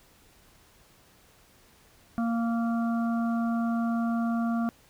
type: harmonic tone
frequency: 231.4 Hz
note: A#3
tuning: 13 cents flat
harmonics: 1 / 3 / 5 / 6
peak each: -25 / -35 / -39 / -41 dBFS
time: 2.18-4.69 s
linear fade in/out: 0 ms
effects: pink hiss -59 dBFS RMS until 4.89 s